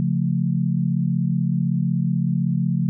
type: chord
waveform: sine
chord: Db augmented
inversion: none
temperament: equal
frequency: 138.59 / 174.61 / 220 Hz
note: Db3 / F3 / A3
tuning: 0 / 0 / 0 cents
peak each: -22 / -21 / -26 dBFS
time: 0-2.89 s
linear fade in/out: 0 ms
effects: none